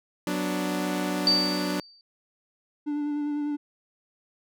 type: chord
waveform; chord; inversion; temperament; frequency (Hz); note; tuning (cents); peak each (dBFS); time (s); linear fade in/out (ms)
sawtooth; B minor; second; equal; 185 / 246.9 / 293.7; F#3 / B3 / D4; 0 / 0 / 0; -26 / -31 / -25; 0.27-1.8; 2
type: tone with exponential decay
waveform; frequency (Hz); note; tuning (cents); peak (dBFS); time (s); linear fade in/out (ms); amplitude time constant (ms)
sine; 4623; D8; -28; -16; 1.27-2.01; 1; 160
type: tone with vibrato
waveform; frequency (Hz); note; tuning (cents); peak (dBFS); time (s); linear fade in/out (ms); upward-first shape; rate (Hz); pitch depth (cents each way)
triangle; 293.7; D4; 0; -24; 2.86-3.57; 20; sine; 10; 19
effects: none